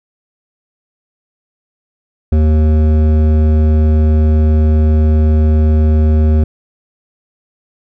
triangle tone with hard clipping, 77.3 Hz, D#2, 11 cents flat, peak -9 dBFS, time 2.32-6.44 s, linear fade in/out 5 ms, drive 16 dB, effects none

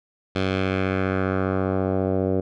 10% pulse tone with low-pass filter sweep, 94.8 Hz, F#2, 43 cents sharp, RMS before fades -23 dBFS, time 0.35-2.41 s, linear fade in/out 10 ms, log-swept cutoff 3700 to 510 Hz, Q 1.5, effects none

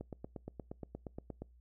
click train, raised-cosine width 2 ms, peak -29 dBFS, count 13, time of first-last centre 0.01-1.42 s, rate 8.51 Hz, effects noise-tail reverb RT60 0.3 s tail -26 dB re dry + added 60 Hz sine -59 dBFS peak until 1.6 s

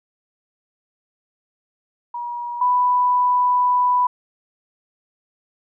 sine tone pair in turn, 959 / 990 Hz, A#5 / B5, +49 / +4 cents, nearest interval minor second, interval 55 cents, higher second, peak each -25 / -14 dBFS, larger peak second, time 2.14-2.61 / 2.61-4.07 s, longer second, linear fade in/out 5 ms, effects none

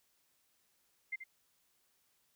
sine tone with echo, 2093 Hz, C7, in tune, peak -35 dBFS, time 1.12-1.16 s, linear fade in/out 10 ms, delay 81 ms, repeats 1, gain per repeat -9 dB, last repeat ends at 1.241 s, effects white hiss -75 dBFS RMS until 2.35 s

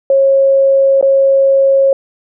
sine tone with dropouts, 544 Hz, C#5, 33 cents flat, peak -6 dBFS, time 0.1-1.93 s, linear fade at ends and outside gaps 2 ms, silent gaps 1.012-1.026 s, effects none

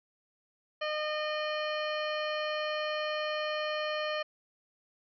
harmonic tone, 610 Hz, D#5, 34 cents flat, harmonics 1 / 2 / 3 / 4 / 5 / 7 / 8 / 9, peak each -33 / -38 / -39 / -42 / -41 / -45 / -56 / -55 dBFS, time 0.81-4.23 s, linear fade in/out 10 ms, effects none

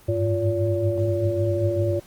sine tone cluster, 94.4 / 102 / 107.1 / 348.4 / 571 Hz, F#2 / G#2 / A2 / F4 / D5, +35 / -31 / -46 / -4 / -49 cents, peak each -31 / -24 / -30 / -25 / -25 dBFS, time 0.08-2 s, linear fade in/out 10 ms, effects pink hiss -51 dBFS RMS until 2.06 s + Opus 24 kbps

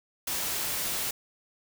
white noise, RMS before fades -31 dBFS, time 0.27-1.11 s, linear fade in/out 5 ms, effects none

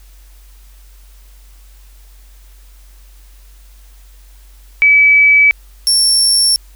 sine / 30% pulse tone pair in turn, 2292 / 5451 Hz, D7 / F8, -43 / -43 cents, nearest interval octave + minor third, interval 1500 cents, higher second, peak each -5 dBFS, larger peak neither, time 4.82-5.51 / 5.87-6.56 s, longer neither, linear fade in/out 0 ms, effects added 47 Hz sine -38 dBFS peak until 6.75 s + white hiss -50 dBFS RMS until 6.75 s

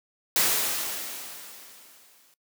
white noise with exponential decay, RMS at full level -21 dBFS, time 0.36-2.34 s, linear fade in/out 1 ms, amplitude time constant 430 ms, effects noise-tail reverb RT60 0.1 s tail -20 dB re dry + high-pass 200 Hz 12 dB/octave

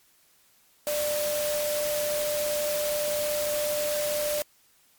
sine tone in noise, 594 Hz, D5, 20 cents sharp, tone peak -26 dBFS, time 0.87-4.42 s, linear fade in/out 0 ms, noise white, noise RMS -32 dBFS, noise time 0.87-4.42 s, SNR +3 dB, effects white hiss -62 dBFS RMS until 4.98 s + MP3 96 kbps

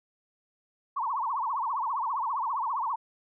sine tone with vibrato, 1004 Hz, B5, 28 cents sharp, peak -27 dBFS, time 0.96-2.96 s, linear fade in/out 10 ms, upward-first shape triangle, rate 15 Hz, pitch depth 270 cents each way, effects none

